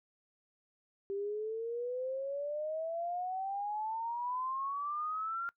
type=exponential sweep; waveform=sine; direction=up; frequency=392 to 1396.9 Hz; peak=-34 dBFS; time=1.1-5.49 s; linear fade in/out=0 ms; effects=noise-tail reverb RT60 0.1 s tail -21 dB re dry

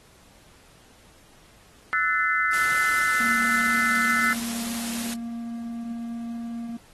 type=chord; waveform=sine; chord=F# half-diminished seventh; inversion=third; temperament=equal with one note detuned; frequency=1318.5 / 1480 / 1760 / 2053 Hz; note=E6 / F#6 / A6 / C7; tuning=0 / 0 / 0 / -33 cents; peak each=-26 dBFS; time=1.93-4.33 s; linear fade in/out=0 ms
type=noise; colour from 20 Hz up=white; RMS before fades=-33 dBFS; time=2.53-5.14 s; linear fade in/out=0 ms
type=tone; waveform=triangle; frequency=233.1 Hz; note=A#3; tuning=in tune; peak=-28 dBFS; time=3.2-6.77 s; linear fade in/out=5 ms
effects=pink hiss -55 dBFS RMS until 6.93 s + AAC 32 kbps

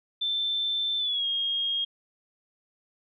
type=tone with pitch glide; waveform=sine; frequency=3546 to 3252 Hz; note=A7 to G#7; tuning=+13 to -37 cents; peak=-25 dBFS; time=0.21-1.85 s; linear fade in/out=10 ms; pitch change=-150 cents; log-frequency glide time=0.98-1.26 s; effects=none

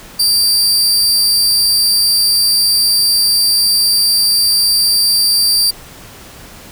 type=tone with amplitude modulation; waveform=sawtooth; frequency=4699 Hz; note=D8; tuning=in tune; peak=-5 dBFS; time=0.19-5.71 s; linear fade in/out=10 ms; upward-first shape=sine; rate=282 Hz; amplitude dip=40%; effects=pink hiss -36 dBFS RMS until 6.71 s

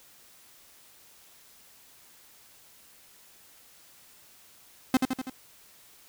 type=tone with echo; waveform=45% pulse; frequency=259 Hz; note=C4; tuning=17 cents flat; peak=-18 dBFS; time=4.94-4.97 s; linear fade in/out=2 ms; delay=82 ms; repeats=4; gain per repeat=-4 dB; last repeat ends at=5.298 s; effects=white hiss -56 dBFS RMS until 6.08 s

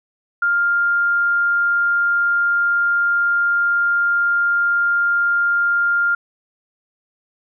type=tone; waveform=sine; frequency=1401 Hz; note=F6; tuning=5 cents sharp; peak=-14 dBFS; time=0.42-6.15 s; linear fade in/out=5 ms; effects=none

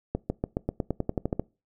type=accelerating click train; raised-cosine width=2 ms; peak=-13 dBFS; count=13; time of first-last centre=0.15-1.396 s; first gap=150 ms; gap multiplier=0.93; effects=noise-tail reverb RT60 0.3 s tail -23 dB re dry

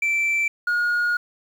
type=tone pair in turn; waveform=sine; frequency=2335 / 1436.9 Hz; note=D7 / F6; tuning=-11 / +49 cents; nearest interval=minor sixth; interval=840 cents; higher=first; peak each=-16 / -16 dBFS; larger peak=neither; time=0.02-0.48 / 0.67-1.17 s; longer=second; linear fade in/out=5 ms; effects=tanh soft clip ceiling -18 dBFS + 8-bit

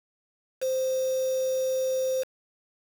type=tone with quantisation; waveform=sine; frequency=521 Hz; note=C5; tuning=7 cents flat; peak=-24 dBFS; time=0.61-2.24 s; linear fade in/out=20 ms; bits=6; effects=none

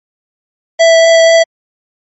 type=tone with vibrato; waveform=square; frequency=659.3 Hz; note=E5; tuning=in tune; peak=-4 dBFS; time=0.79-1.44 s; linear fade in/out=20 ms; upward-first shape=triangle; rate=4.1 Hz; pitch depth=9 cents each way; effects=MP3 32 kbps

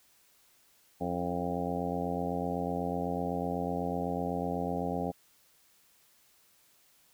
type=harmonic tone with a mistuned harmonic; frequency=88 Hz; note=F2; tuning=14 cents sharp; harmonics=1 / 2 / 3 / 4 / 5 / 6 / 7 / 8 / 9; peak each=-43 / -36 / -37 / -44 / -39 / -39 / -42 / -39 / -39 dBFS; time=1-5.12 s; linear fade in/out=20 ms; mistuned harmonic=4; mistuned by=-54 cents; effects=white hiss -65 dBFS RMS until 7.13 s

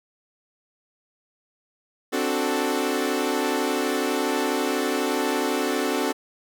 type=chord; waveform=sawtooth; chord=D dominant seventh; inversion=third; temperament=equal; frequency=261.6 / 293.7 / 370 / 440 Hz; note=C4 / D4 / F#4 / A4; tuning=0 / 0 / 0 / 0 cents; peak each=-24 dBFS; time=2.12-6.13 s; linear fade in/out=20 ms; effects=none

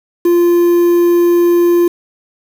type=tone with quantisation; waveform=triangle; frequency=346.8 Hz; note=F4; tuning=12 cents flat; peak=-5 dBFS; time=0.25-1.88 s; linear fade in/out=5 ms; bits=5; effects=none

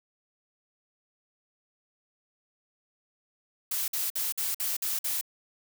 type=noise bursts; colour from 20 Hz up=blue; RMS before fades=-30 dBFS; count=7; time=3.71-5.212 s; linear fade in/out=5 ms; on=170 ms; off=52 ms; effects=none

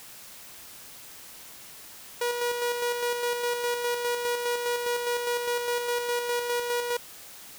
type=tone with tremolo; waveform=sawtooth; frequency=481.9 Hz; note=B4; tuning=43 cents flat; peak=-21 dBFS; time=2.21-6.97 s; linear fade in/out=5 ms; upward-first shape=square; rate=4.9 Hz; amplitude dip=40%; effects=white hiss -46 dBFS RMS until 7.58 s

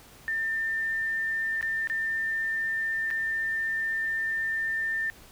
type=tone with dropouts; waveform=sine; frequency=1796 Hz; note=A6; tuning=35 cents sharp; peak=-26 dBFS; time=0.28-5.1 s; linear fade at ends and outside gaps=0 ms; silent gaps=1.611-1.627 / 1.873-1.899 / 3.104-3.11 s; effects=pink hiss -52 dBFS RMS until 5.31 s

